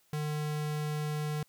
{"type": "tone", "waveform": "square", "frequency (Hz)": 150.8, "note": "D3", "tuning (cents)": 46, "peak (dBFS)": -32, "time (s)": [0.13, 1.43], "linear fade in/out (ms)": 2, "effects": ["white hiss -68 dBFS RMS until 1.48 s"]}